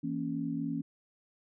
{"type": "chord", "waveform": "sine", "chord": "A# diminished", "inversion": "second", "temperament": "equal", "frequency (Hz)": [164.81, 233.1, 277.2], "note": ["E3", "A#3", "C#4"], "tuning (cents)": [0, 0, 0], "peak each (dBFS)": [-37, -37, -34], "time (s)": [0.03, 0.82], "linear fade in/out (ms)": 10, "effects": []}